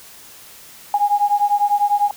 sine beating tone pair, 816 / 826 Hz, G#5 / G#5, -31 / -10 cents, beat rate 10 Hz, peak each -17 dBFS, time 0.94-2.11 s, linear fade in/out 2 ms, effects white hiss -42 dBFS RMS until 2.16 s

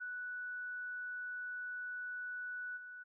sine tone with level steps, 1480 Hz, F#6, in tune, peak -40 / -47 dBFS, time 0-3.04 s, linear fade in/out 20 ms, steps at 2.76 s, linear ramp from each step 20 ms, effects none

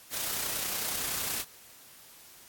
white noise with amplitude modulation, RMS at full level -31 dBFS, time 0.1-1.45 s, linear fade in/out 50 ms, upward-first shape sine, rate 30.8 Hz, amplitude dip 35%, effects white hiss -53 dBFS RMS until 2.48 s + AAC 64 kbps

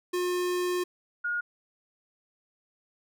square / sine tone pair in turn, 358.3 / 1433.2 Hz, F4 / F6, +44 / +44 cents, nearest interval 2 octaves, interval 2400 cents, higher second, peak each -27 dBFS, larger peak neither, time 0.13-0.84 / 1.24-1.41 s, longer first, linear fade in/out 10 ms, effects none

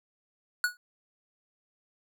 square tone with exponential decay, 1462 Hz, F#6, 21 cents flat, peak -21 dBFS, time 0.64-0.77 s, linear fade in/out 1 ms, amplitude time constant 27 ms, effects none

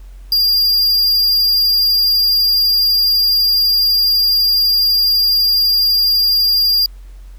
square tone, 4804 Hz, D8, 38 cents sharp, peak -11 dBFS, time 0.32-6.86 s, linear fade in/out 2 ms, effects added 45 Hz sine -32 dBFS peak until 7.38 s + pink hiss -53 dBFS RMS until 7.38 s

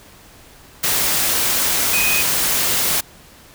sine tone in noise, 2500 Hz, D#7, 8 cents sharp, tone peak -18 dBFS, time 1.93-2.22 s, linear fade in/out 10 ms, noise white, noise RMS -18 dBFS, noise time 0.83-3.01 s, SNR -3 dB, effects pink hiss -45 dBFS RMS until 3.54 s

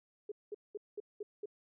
sine tone bursts, 415.3 Hz, G#4, in tune, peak -38 dBFS, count 6, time 0.29-1.458 s, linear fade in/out 5 ms, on 28 ms, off 200 ms, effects none

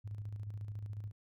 sine tone with tremolo, 103.83 Hz, G#2, in tune, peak -38 dBFS, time 0.04-1.12 s, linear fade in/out 20 ms, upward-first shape square, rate 14 Hz, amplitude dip 45%, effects none

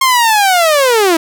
sawtooth linear sweep, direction down, 1076 to 314.8 Hz, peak -4 dBFS, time 0.01-1.17 s, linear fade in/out 5 ms, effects none

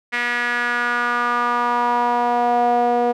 sawtooth tone with band-pass filter sweep, 241.2 Hz, B3, 41 cents flat, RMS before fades -19 dBFS, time 0.12-3.13 s, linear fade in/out 20 ms, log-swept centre 2000 to 600 Hz, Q 3.9, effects none

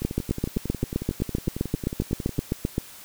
two click trains, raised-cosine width 3 ms, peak -17 / -10 dBFS, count 27 / 22, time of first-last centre 0.02-2.384 / 0.05-2.781 s, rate 11 / 7.69 Hz, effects white hiss -45 dBFS RMS until 3.04 s

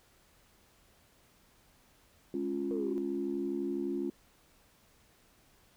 sine chord, Db major, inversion second, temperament equal with one note detuned, 209.3 / 277.2 / 349.2 Hz, Ab3 / Db4 / F4, +14 / 0 / 0 cents, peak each -39 / -35 / -34 dBFS, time 2.34-4.1 s, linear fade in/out 2 ms
sine exponential sweep, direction down, 471.7 to 351.7 Hz, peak -35 dBFS, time 2.71-2.98 s, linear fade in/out 0 ms
effects tanh soft clip ceiling -23 dBFS + pink hiss -65 dBFS RMS until 5.76 s

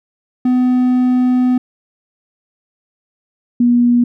triangle / sine tone pair in turn, 251.3 / 241.2 Hz, B3 / B3, +30 / -41 cents, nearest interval minor second, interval 71 cents, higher first, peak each -8 dBFS, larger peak neither, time 0.45-1.58 / 3.6-4.04 s, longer first, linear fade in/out 5 ms, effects none

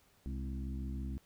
harmonic tone with a mistuned harmonic, 66 Hz, C2, 16 cents sharp, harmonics 1 / 2 / 3 / 4 / 5, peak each -38 / -46 / -45 / -48 / -53 dBFS, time 0.26-1.18 s, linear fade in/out 0 ms, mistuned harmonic 3, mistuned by +66 cents, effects pink hiss -68 dBFS RMS until 1.25 s

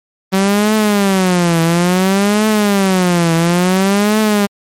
sawtooth tone with vibrato, 188.9 Hz, F#3, 36 cents sharp, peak -6 dBFS, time 0.32-4.47 s, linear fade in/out 20 ms, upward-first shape triangle, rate 0.58 Hz, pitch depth 250 cents each way, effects MP3 64 kbps

